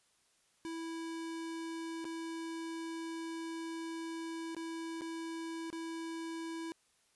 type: tone with dropouts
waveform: square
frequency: 328.7 Hz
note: E4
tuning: 5 cents flat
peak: -40 dBFS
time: 0.65-6.72 s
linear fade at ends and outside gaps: 0 ms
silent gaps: 2.044-2.052 / 4.548-4.566 / 5.01-5.018 / 5.702-5.728 s
effects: white hiss -72 dBFS RMS until 7.15 s + resampled to 24000 Hz